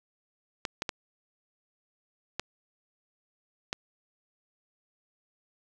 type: clicks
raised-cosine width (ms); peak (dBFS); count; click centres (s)
0.2; -13; 5; 0.652 / 0.821 / 0.892 / 2.396 / 3.729
effects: none